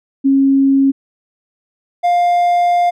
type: tone pair in turn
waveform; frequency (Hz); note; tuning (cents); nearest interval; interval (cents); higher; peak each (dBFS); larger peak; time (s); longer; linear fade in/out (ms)
sine / triangle; 272.5 / 702.7; C#4 / F5; -29 / +10; octave + major third; 1639; second; -8; neither; 0.24-0.92 / 2.03-2.91; second; 20
effects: none